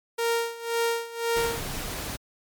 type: tone with tremolo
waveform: sawtooth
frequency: 464.3 Hz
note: A#4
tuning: 7 cents flat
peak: -18 dBFS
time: 0.18-1.6 s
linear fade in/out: 10 ms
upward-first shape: sine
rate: 1.9 Hz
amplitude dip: 85%
type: noise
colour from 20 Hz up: pink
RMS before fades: -33 dBFS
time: 1.35-2.17 s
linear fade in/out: 20 ms
effects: MP3 96 kbps